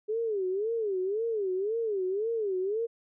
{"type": "tone with vibrato", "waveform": "sine", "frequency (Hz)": 412.8, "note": "G#4", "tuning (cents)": -10, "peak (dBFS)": -27, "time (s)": [0.08, 2.87], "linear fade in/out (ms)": 20, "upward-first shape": "sine", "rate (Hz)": 1.9, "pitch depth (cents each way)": 200, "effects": []}